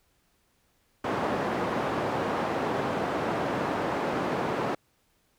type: band-pass noise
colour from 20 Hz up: white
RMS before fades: -29 dBFS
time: 1.04-4.75 s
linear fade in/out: 5 ms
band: 140 to 850 Hz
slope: 12 dB/octave
effects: pink hiss -69 dBFS RMS until 5.38 s